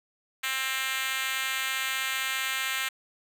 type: tone with high-pass filter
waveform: 5% pulse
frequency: 264.5 Hz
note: C4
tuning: 19 cents sharp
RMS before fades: -30 dBFS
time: 0.43-2.89 s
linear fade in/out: 10 ms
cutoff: 1700 Hz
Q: 1
effects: none